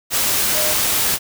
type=tone in noise; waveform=sine; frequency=612 Hz; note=D#5; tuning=29 cents flat; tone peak=-24 dBFS; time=0.53-0.75 s; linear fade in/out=50 ms; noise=white; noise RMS=-18 dBFS; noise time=0.1-1.19 s; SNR=-9 dB; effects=none